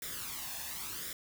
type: noise with flanger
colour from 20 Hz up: white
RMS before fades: -41 dBFS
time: 0.02-1.13 s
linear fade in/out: 2 ms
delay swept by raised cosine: 0.55 to 1.16 ms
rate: 0.91 Hz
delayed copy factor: +0.65
effects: none